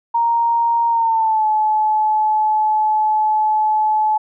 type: tone with pitch glide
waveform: sine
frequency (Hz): 932.3 to 859.9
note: A#5 to A5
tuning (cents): 0 to -40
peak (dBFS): -13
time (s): 0.14-4.18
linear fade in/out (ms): 10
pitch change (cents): -140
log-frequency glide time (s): 0.89-1.46
effects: none